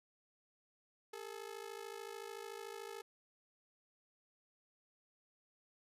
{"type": "ring-modulated tone", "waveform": "sawtooth", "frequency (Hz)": 430, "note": "A4", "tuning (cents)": -40, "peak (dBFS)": -39, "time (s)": [1.13, 3.02], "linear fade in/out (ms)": 5, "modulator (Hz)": 26.8, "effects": ["resampled to 32000 Hz"]}